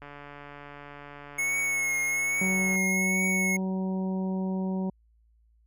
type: click train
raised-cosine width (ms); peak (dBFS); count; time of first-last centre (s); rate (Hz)
0.5; -29; 395; 0.02-2.756; 144
type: tone with vibrato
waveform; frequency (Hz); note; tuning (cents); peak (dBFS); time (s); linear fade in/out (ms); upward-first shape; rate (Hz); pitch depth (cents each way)
square; 2189; C#7; -22; -26; 1.38-3.57; 10; triangle; 1.2; 37
type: harmonic tone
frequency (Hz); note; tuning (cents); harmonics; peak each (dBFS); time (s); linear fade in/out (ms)
188.6; F#3; +33; 1 / 2 / 3 / 4 / 5; -27 / -37 / -41 / -45 / -44; 2.41-4.9; 5
effects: added 56 Hz sine -60 dBFS peak until 5.66 s